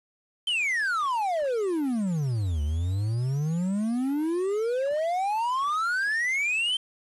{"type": "exponential two-way sweep", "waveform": "triangle", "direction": "down then up", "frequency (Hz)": [3146, 71.9, 3146], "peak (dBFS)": -22, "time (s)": [0.47, 6.77], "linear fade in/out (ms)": 5, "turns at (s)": 2.62, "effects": ["resampled to 24000 Hz", "8-bit"]}